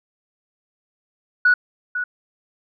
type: tone with echo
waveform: sine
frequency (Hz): 1469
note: F#6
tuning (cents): -13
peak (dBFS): -10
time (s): 1.45-1.54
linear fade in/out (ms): 5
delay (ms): 500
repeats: 1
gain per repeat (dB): -11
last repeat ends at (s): 2.04
effects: tanh soft clip ceiling -7 dBFS